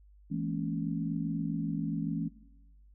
sine chord, A# half-diminished seventh, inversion second, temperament equal with one note detuned, 164.81 / 212.3 / 233.1 / 277.2 Hz, E3 / G#3 / A#3 / C#4, 0 / +38 / 0 / 0 cents, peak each -34 / -36 / -40 / -36 dBFS, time 0.3-2.29 s, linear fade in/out 20 ms, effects noise-tail reverb RT60 1.0 s tail -18 dB re dry + added 50 Hz sine -55 dBFS peak until 2.94 s

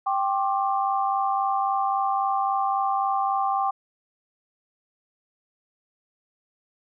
sine chord, G suspended fourth, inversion none, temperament equal with one note detuned, 784 / 1071 / 1174.7 Hz, G5 / C6 / D6, 0 / +40 / 0 cents, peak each -23 / -28 / -28 dBFS, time 0.06-3.71 s, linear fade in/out 10 ms, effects none

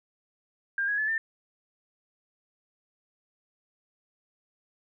sine tone with pitch steps, 1600 / 1662.2 / 1726.8 / 1793.9 Hz, G6 / G#6 / A6 / A6, +35 / +1 / -33 / +33 cents, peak -25 dBFS, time 0.78-1.18 s, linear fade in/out 2 ms, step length 100 ms, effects none

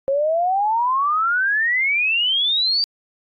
sine exponential sweep, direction up, 535 to 4699 Hz, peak -16 dBFS, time 0.08-2.84 s, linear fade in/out 0 ms, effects AAC 64 kbps

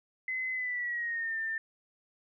sine tone with pitch glide, 2038 to 1794.8 Hz, C7 to A6, -46 to +34 cents, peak -31 dBFS, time 0.28-1.58 s, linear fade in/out 2 ms, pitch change -220 cents, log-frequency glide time 0.52-1.37 s, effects none

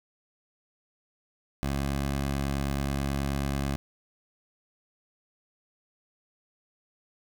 15% pulse tone, 69.3 Hz, C#2, in tune, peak -21 dBFS, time 1.63-3.76 s, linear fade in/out 0 ms, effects none

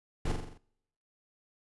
brown noise with echo, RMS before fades -30 dBFS, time 0.25-0.32 s, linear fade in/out 5 ms, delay 43 ms, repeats 6, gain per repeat -4 dB, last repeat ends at 0.578 s, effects noise-tail reverb RT60 0.8 s tail -25 dB re dry + resampled to 24000 Hz

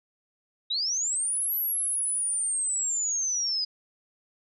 sine linear two-way sweep, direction up then down, 3696 to 11840 to 4908 Hz, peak -25 dBFS, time 0.7-3.65 s, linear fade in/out 10 ms, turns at 1.55 s, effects none

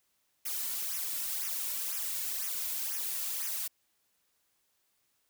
blue noise with flanger, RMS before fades -35 dBFS, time 0.45-3.68 s, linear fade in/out 10 ms, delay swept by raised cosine 0.23 to 2.53 ms, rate 2 Hz, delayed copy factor -1, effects white hiss -75 dBFS RMS until 5.29 s

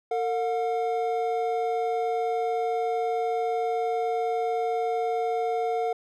triangle tone pair together, 454.5 / 721 Hz, A#4 / F#5, -44 / -45 cents, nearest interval minor sixth, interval 799 cents, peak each -25 dBFS, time 0.11-5.93 s, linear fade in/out 5 ms, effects none

